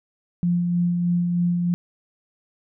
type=tone with tremolo; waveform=sine; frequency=174.61 Hz; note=F3; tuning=in tune; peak=-17 dBFS; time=0.43-1.74 s; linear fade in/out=0 ms; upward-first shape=sine; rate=3.2 Hz; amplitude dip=30%; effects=none